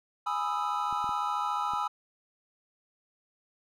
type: chord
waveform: triangle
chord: E major seventh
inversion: first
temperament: equal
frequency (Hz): 830.6 / 987.8 / 1244.5 / 1318.5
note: G#5 / B5 / D#6 / E6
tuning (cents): 0 / 0 / 0 / 0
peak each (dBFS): -32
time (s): 0.26-1.88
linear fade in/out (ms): 10
type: clicks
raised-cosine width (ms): 3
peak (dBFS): -34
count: 4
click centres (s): 0.927 / 1.043 / 1.092 / 1.736
effects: none